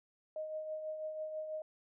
sine tone with tremolo, 622.3 Hz, D#5, in tune, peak -36 dBFS, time 0.36-1.62 s, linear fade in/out 2 ms, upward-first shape triangle, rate 6.1 Hz, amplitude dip 50%, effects none

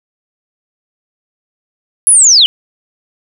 sine linear sweep, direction down, 10840 to 2897 Hz, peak -3 dBFS, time 2.07-2.46 s, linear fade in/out 0 ms, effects none

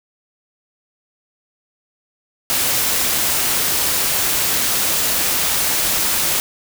white noise, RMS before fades -18 dBFS, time 2.5-6.4 s, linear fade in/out 0 ms, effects none

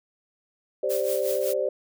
sine chord, G suspended fourth, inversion none, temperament equal with one note detuned, 392 / 523.3 / 590 Hz, G4 / C5 / D5, 0 / 0 / +8 cents, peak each -29 / -26 / -27 dBFS, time 0.83-1.69 s, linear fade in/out 5 ms
blue noise with tremolo, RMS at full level -32 dBFS, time 0.89-1.54 s, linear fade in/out 20 ms, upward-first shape triangle, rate 5.4 Hz, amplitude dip 80%
effects none

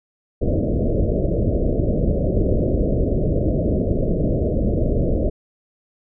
pink low-pass noise, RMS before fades -19 dBFS, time 0.41-5.3 s, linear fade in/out 10 ms, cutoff 640 Hz, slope 96 dB/octave, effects none

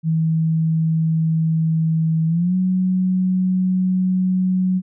sine tone with pitch glide, 161 to 184.94 Hz, E3 to F#3, -41 to -1 cents, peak -15 dBFS, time 0.03-4.82 s, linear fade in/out 50 ms, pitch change +240 cents, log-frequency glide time 2.27-2.55 s, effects none

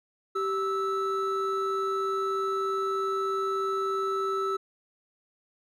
triangle tone pair together, 388.8 / 1312 Hz, G4 / E6, -14 / -9 cents, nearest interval octave + major sixth, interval 2105 cents, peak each -27 dBFS, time 0.35-4.57 s, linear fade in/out 10 ms, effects none

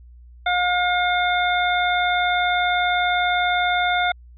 harmonic tone, 715 Hz, F5, 41 cents sharp, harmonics 1 / 2 / 3 / 5, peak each -20 / -23 / -25 / -27 dBFS, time 0.46-4.12 s, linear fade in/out 5 ms, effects added 60 Hz sine -42 dBFS peak until 4.37 s

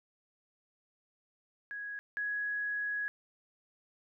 sine tone pair in turn, 1661.2 / 1670.8 Hz, G#6 / G#6, 0 / +10 cents, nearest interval unison, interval 10 cents, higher second, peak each -38 / -32 dBFS, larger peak second, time 1.71-1.99 / 2.17-3.08 s, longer second, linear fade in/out 0 ms, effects none

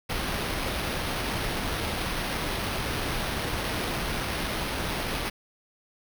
pink noise with sample-and-hold, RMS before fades -30 dBFS, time 0.09-5.3 s, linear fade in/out 10 ms, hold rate 7350 Hz, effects none

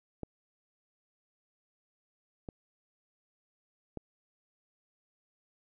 clicks, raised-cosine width 2 ms, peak -24 / -27 / -25 dBFS, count 3, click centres 0.233 / 2.488 / 3.973 s, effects none

